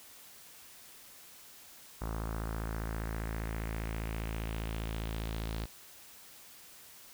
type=tone with low-pass filter sweep; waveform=sawtooth; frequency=55 Hz; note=A1; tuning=in tune; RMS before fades=-37 dBFS; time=2.01-5.66 s; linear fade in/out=10 ms; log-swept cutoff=1200 to 4300 Hz; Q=2.2; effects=white hiss -54 dBFS RMS until 7.13 s